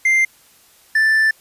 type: tone pair in turn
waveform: triangle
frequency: 2093 / 1765.1 Hz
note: C7 / A6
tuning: 0 / +5 cents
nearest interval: minor third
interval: 295 cents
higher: first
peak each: -10 dBFS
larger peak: neither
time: 0.05-0.25 / 0.95-1.31 s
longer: second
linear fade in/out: 5 ms
effects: white hiss -51 dBFS RMS until 1.4 s + resampled to 32000 Hz